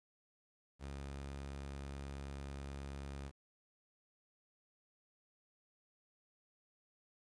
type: tone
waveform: sawtooth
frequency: 69.3 Hz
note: C#2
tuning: in tune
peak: -40 dBFS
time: 0.79-3.32 s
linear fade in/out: 50 ms
effects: resampled to 22050 Hz + 11-bit